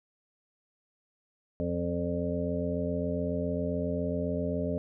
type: harmonic tone with a mistuned harmonic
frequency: 87.31 Hz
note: F2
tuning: in tune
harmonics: 1 / 2 / 3 / 5 / 6 / 7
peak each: -36 / -34 / -34 / -36 / -39 / -35 dBFS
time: 1.6-4.78 s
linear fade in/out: 0 ms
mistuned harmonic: 7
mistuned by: -32 cents
effects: none